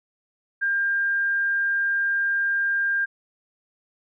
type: tone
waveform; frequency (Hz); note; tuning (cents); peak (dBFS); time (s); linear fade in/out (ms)
sine; 1600; G6; +35; -20; 0.61-3.06; 20
effects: none